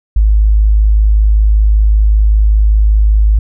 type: tone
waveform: sine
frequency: 52.6 Hz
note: G#1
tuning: 23 cents sharp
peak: -5 dBFS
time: 0.16-3.39 s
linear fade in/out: 5 ms
effects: none